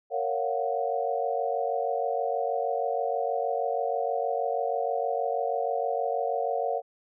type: chord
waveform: sine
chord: Gb major seventh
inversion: first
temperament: just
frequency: 462.5 / 555 / 693.7 / 740 Hz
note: Bb4 / Db5 / F5 / Gb5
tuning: -14 / +2 / -12 / 0 cents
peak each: -31 dBFS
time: 0.1-6.82 s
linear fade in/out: 50 ms
effects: none